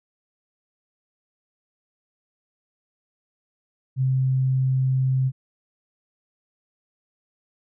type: tone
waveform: sine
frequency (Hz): 131.1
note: C3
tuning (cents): +4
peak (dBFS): -18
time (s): 3.96-5.32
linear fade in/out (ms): 50
effects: none